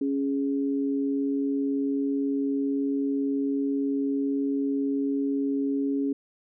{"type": "tone pair together", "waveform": "sine", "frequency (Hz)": [277.2, 415.3], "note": ["C#4", "G#4"], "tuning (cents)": [0, 0], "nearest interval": "perfect fifth", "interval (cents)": 700, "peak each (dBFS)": [-24, -32], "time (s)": [0.01, 6.13], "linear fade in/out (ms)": 5, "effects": []}